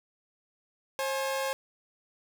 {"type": "tone pair together", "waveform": "sawtooth", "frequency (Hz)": [536, 843.8], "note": ["C5", "G#5"], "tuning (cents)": [42, 27], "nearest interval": "minor sixth", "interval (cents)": 785, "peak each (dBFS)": [-26, -32], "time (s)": [0.99, 1.53], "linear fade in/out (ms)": 0, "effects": []}